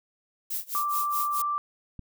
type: noise with tremolo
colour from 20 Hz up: violet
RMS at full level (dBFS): -30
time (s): 0.5-1.42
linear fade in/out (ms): 5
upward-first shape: sine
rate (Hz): 4.7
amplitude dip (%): 95
type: tone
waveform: sine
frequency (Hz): 1174.7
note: D6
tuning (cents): 0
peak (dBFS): -25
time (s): 0.75-1.58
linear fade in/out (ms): 0
type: click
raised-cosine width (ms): 5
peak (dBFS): -27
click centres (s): 1.993
effects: none